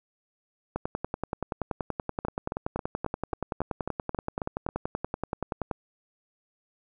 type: two click trains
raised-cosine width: 1 ms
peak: -16 / -15 dBFS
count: 10 / 53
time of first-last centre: 2.25-4.689 / 0.76-5.712 s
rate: 3.69 / 10.5 Hz
effects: none